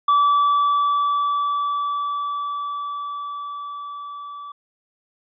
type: tone with level ramp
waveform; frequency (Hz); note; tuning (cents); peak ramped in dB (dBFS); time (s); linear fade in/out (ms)
triangle; 1154; D6; -31; -11 to -31; 0.08-4.52; 5
effects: resampled to 11025 Hz